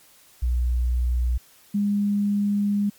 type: tone pair in turn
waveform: sine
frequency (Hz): 61 / 203.8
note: B1 / G#3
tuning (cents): -21 / -32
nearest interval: octave + major sixth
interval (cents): 2089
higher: second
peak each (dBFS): -19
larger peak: neither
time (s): 0.42-1.38 / 1.74-2.9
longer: second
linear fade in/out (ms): 10
effects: white hiss -54 dBFS RMS until 2.98 s + MP3 96 kbps